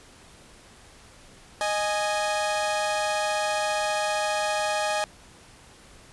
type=tone pair together; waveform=sawtooth; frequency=619.2 / 830.6 Hz; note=D#5 / G#5; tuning=-9 / 0 cents; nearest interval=perfect fourth; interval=509 cents; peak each=-23 dBFS; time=1.61-5.04 s; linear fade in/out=0 ms; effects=pink hiss -51 dBFS RMS until 6.12 s + resampled to 24000 Hz